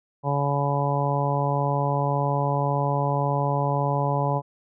harmonic tone, 141.8 Hz, C#3, 40 cents sharp, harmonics 1 / 2 / 3 / 4 / 5 / 6 / 7, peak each -24 / -34 / -32 / -29 / -31 / -29 / -29 dBFS, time 0.23-4.42 s, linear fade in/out 50 ms, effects none

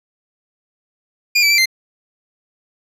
25% pulse tone with pitch steps, 2416 / 2313 / 2342 / 2083 Hz, D7 / D7 / D7 / C7, +48 / -27 / -5 / -8 cents, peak -7 dBFS, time 1.35-1.658 s, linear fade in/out 10 ms, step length 77 ms, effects low-pass 12000 Hz 12 dB/octave

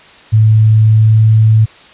sine tone with pitch glide, 109.2 to 109.9 Hz, A2 to A2, -13 to -2 cents, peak -4 dBFS, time 0.32-1.66 s, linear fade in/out 20 ms, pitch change +11 cents, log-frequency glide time 0.84-1.24 s, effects white hiss -39 dBFS RMS until 1.93 s + resampled to 8000 Hz

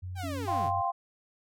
sine tone with pitch glide, 91.3 to 96.01 Hz, F#2 to G2, -23 to -35 cents, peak -35 dBFS, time 0.02-0.82 s, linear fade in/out 20 ms, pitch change +88 cents, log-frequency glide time 0.36-0.45 s
sawtooth linear sweep, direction down, 812 to 65.41 Hz, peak -33 dBFS, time 0.15-0.72 s, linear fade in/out 50 ms
sine tone, 279.8 Hz, C#4, 16 cents sharp, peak -36 dBFS, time 0.23-0.46 s, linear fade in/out 10 ms
sine chord, F suspended second, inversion none, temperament equal, 698.5 / 784 / 1046.5 Hz, F5 / G5 / C6, 0 / 0 / 0 cents, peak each -31 dBFS, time 0.47-0.92 s, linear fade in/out 20 ms
effects none

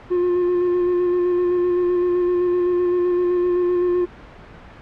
triangle tone with vibrato, 355.7 Hz, F4, 32 cents sharp, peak -14 dBFS, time 0.1-4.06 s, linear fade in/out 20 ms, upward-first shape square, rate 7.8 Hz, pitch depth 15 cents each way, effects pink hiss -41 dBFS RMS until 4.81 s + low-pass 2000 Hz 12 dB/octave

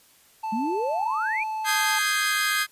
triangle tone with pitch glide, 880 to 871.9 Hz, A5 to A5, 0 to -16 cents, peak -25 dBFS, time 0.43-1.99 s, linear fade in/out 10 ms, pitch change -16 cents, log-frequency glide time 0.54-1.46 s
sine exponential sweep, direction up, 207.7 to 2526 Hz, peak -25 dBFS, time 0.52-1.44 s, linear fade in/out 10 ms
sawtooth chord, Ab major seventh, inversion second, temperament equal with one note detuned, 1244.5 / 1568 / 1661.2 / 2074 Hz, Eb6 / G6 / Ab6 / C7, 0 / 0 / 0 / -16 cents, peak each -24 dBFS, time 1.64-2.67 s, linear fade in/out 50 ms
effects white hiss -57 dBFS RMS until 2.71 s + resampled to 32000 Hz

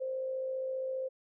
sine tone with amplitude modulation, 523.3 Hz, C5, in tune, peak -31 dBFS, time 0-1.09 s, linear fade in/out 20 ms, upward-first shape sine, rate 55 Hz, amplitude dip 35%, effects none

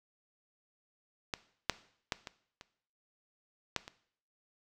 clicks, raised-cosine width 0.2 ms, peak -16 / -9 / -14 / -24 / -30 / -13 / -27 dBFS, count 7, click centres 1.338 / 1.697 / 2.122 / 2.272 / 2.611 / 3.763 / 3.879 s, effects noise-tail reverb RT60 0.6 s tail -17 dB re dry

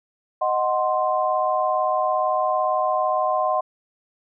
sine chord, C diminished, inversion first, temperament equal, 622.3 / 740 / 1046.5 Hz, Eb5 / Gb5 / C6, 0 / 0 / 0 cents, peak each -23 dBFS, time 0.41-3.61 s, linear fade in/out 10 ms, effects none

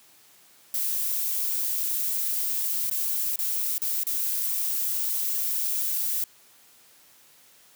violet noise with dropouts, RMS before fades -27 dBFS, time 0.74-6.24 s, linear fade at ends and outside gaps 2 ms, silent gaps 2.899-2.911 / 3.359-3.389 / 3.781-3.818 / 4.035-4.068 s, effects white hiss -56 dBFS RMS until 7.75 s + high-pass 100 Hz 12 dB/octave

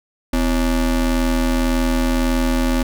square ring-modulated tone, 147.9 Hz, D3, 13 cents sharp, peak -13 dBFS, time 0.33-2.83 s, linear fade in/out 5 ms, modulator 107 Hz, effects none

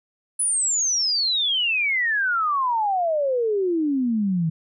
sine exponential sweep, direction down, 10190 to 156.2 Hz, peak -19 dBFS, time 0.39-4.5 s, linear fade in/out 10 ms, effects none

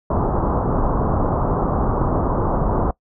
pink low-pass noise, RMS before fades -19 dBFS, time 0.1-2.91 s, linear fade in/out 5 ms, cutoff 1200 Hz, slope 48 dB/octave, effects noise-tail reverb RT60 0.1 s tail -22 dB re dry

